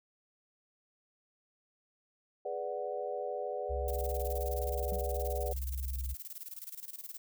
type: chord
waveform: sine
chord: G# half-diminished seventh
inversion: none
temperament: equal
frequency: 415.3 / 493.9 / 587.3 / 740 Hz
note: G#4 / B4 / D5 / F#5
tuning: 0 / 0 / 0 / 0 cents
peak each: -41 / -39 / -39 / -41 dBFS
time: 2.45-5.53 s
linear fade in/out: 5 ms
type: tone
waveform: sine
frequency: 65.41 Hz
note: C2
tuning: in tune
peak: -34 dBFS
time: 3.69-6.15 s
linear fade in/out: 20 ms
type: noise with tremolo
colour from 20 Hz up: violet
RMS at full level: -43 dBFS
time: 3.88-7.18 s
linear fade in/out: 2 ms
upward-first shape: square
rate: 19 Hz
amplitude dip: 80%
type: tone with exponential decay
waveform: triangle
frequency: 183.5 Hz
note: F#3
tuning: 14 cents flat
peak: -35 dBFS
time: 4.92-5.1 s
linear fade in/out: 0 ms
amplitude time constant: 39 ms
effects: none